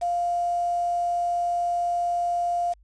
sine tone with quantisation, 698.5 Hz, F5, in tune, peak -22 dBFS, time 0.01-2.74 s, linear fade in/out 20 ms, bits 7, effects added 50 Hz sine -53 dBFS peak until 2.83 s + resampled to 22050 Hz

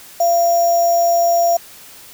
sine tone with sample-and-hold, 685 Hz, F5, 34 cents flat, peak -11 dBFS, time 0.2-1.57 s, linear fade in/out 5 ms, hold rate 6300 Hz, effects white hiss -40 dBFS RMS until 2.13 s

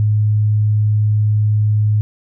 sine tone, 106 Hz, G#2, 36 cents sharp, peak -11 dBFS, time 0-2.01 s, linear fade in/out 0 ms, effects none

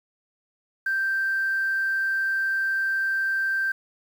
sine tone, 1568 Hz, G6, in tune, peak -21 dBFS, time 0.86-3.72 s, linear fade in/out 5 ms, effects tanh soft clip ceiling -17 dBFS + 8-bit

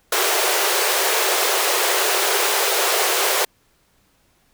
pink high-pass noise, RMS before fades -19 dBFS, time 0.12-3.45 s, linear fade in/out 5 ms, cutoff 360 Hz, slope 96 dB/octave, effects pink hiss -61 dBFS RMS until 4.53 s

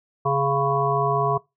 harmonic tone with a mistuned harmonic, 138.59 Hz, C#3, in tune, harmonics 1 / 3 / 5 / 7 / 8, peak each -25 / -25 / -25 / -26 / -25 dBFS, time 0.25-1.38 s, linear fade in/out 10 ms, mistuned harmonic 7, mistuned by +41 cents, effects noise-tail reverb RT60 0.2 s tail -21 dB re dry

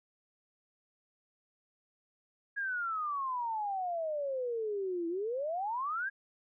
sine exponential two-way sweep, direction down then up, 1661.2 to 329.6 to 1661.2 Hz, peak -32 dBFS, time 2.56-6.1 s, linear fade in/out 20 ms, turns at 5.08 s, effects none

